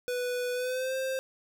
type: tone with pitch glide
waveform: square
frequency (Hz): 493.9 to 526.3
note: B4 to C5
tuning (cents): 0 to +10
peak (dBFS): -30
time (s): 0.08-1.19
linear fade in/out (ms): 0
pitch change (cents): +110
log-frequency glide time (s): 0.53-0.95
effects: none